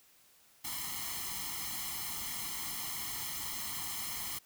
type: noise with comb filter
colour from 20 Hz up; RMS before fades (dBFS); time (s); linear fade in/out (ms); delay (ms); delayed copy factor
white; -39; 0.64-4.39; 10; 0.96; +1
effects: white hiss -64 dBFS RMS until 4.45 s